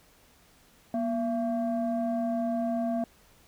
sine tone pair together, 238.8 / 675.4 Hz, A#3 / E5, +42 / +42 cents, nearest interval octave + tritone, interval 1800 cents, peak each -27 / -28 dBFS, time 0.94-3.04 s, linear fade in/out 2 ms, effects tanh soft clip ceiling -22 dBFS + pink hiss -60 dBFS RMS until 3.47 s

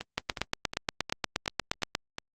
two click trains, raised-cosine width 0.2 ms, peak -9 / -17 dBFS, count 16 / 7, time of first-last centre 0.18-1.951 / 0.01-2.184 s, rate 8.47 / 2.76 Hz, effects Opus 32 kbps

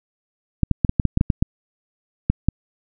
clicks, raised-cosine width 5 ms, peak -3 dBFS, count 12, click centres 0.633 / 0.713 / 0.848 / 0.894 / 0.998 / 1.053 / 1.174 / 1.211 / 1.302 / 1.425 / 2.3 / 2.486 s, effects none

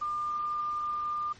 sine tone, 1200 Hz, D6, 37 cents sharp, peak -29 dBFS, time 0.01-1.33 s, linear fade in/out 10 ms, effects pink hiss -54 dBFS RMS until 1.39 s + MP3 32 kbps

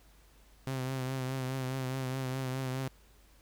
sawtooth tone with vibrato, 130.81 Hz, C3, in tune, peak -29 dBFS, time 0.67-2.88 s, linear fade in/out 0 ms, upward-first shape triangle, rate 4.8 Hz, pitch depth 46 cents each way, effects added 50 Hz sine -59 dBFS peak until 3.41 s + pink hiss -64 dBFS RMS until 3.41 s

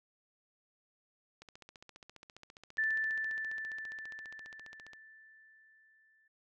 click train, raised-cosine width 0.2 ms, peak -34 dBFS, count 53, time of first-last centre 1.42-4.934 s, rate 14.8 Hz
sine tone with exponential decay, 1763 Hz, A6, 3 cents sharp, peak -28 dBFS, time 2.78-6.28 s, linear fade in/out 5 ms, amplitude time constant 760 ms
effects none

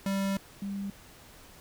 square / sine tone pair in turn, 195.6 / 198.56 Hz, G3 / G3, -4 / +22 cents, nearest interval unison, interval 26 cents, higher second, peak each -28 / -32 dBFS, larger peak first, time 0.06-0.37 / 0.62-0.9 s, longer first, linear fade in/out 2 ms, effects pink hiss -53 dBFS RMS until 1.6 s

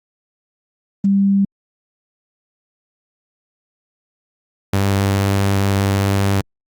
sine / sawtooth tone pair in turn, 197.5 / 98.75 Hz, G3 / G2, +13 / +13 cents, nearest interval octave, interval 1200 cents, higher first, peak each -11 / -10 dBFS, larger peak second, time 1.04-1.45 / 4.73-6.41 s, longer second, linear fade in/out 5 ms, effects Opus 24 kbps

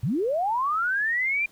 sine linear sweep, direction up, 98 to 2415 Hz, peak -22 dBFS, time 0.03-1.46 s, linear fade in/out 5 ms, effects pink hiss -57 dBFS RMS until 1.51 s

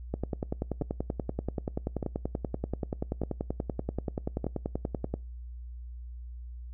two click trains, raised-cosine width 2 ms, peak -18 / -17 dBFS, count 4 / 53, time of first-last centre 0.82-4.443 / 0.14-5.14 s, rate 0.828 / 10.4 Hz, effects noise-tail reverb RT60 0.3 s tail -25 dB re dry + added 60 Hz sine -39 dBFS peak until 6.73 s

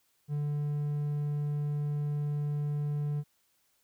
triangle tone, 146.83 Hz, D3, in tune, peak -27 dBFS, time 0.28-3.24 s, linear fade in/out 50 ms, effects white hiss -72 dBFS RMS until 3.83 s

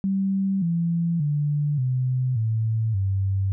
sine tone with pitch steps, 193.9 / 168.8 / 146.95 / 127.93 / 111.37 / 96.95 Hz, G3 / E3 / D3 / C3 / A2 / G2, -19 / +41 / +1 / -39 / +21 / -19 cents, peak -20 dBFS, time 0.04-3.52 s, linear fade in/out 0 ms, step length 580 ms, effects none

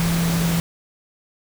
sine tone in noise, 168.3 Hz, E3, 36 cents sharp, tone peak -18 dBFS, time 0-0.6 s, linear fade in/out 0 ms, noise pink, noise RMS -26 dBFS, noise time 0-0.6 s, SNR +5 dB, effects none

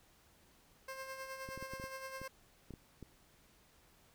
15% pulse tone with tremolo, 530 Hz, C5, 22 cents sharp, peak -36 dBFS, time 0.88-2.28 s, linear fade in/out 5 ms, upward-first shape sine, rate 9.6 Hz, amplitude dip 50%
clicks, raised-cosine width 3 ms, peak -35 dBFS, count 10, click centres 1.489 / 1.576 / 1.626 / 1.736 / 1.799 / 1.84 / 2.216 / 2.707 / 2.738 / 3.027 s
effects pink hiss -67 dBFS RMS until 4.14 s

